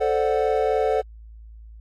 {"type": "chord", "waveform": "triangle", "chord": "D dominant seventh", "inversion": "second", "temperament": "equal", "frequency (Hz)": [440, 523.3, 587.3, 740], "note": ["A4", "C5", "D5", "F#5"], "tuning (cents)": [0, 0, 0, 0], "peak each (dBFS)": [-20, -23, -25, -23], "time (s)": [0, 1.02], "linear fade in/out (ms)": 20, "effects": ["added 55 Hz sine -40 dBFS peak until 1.8 s", "AAC 64 kbps"]}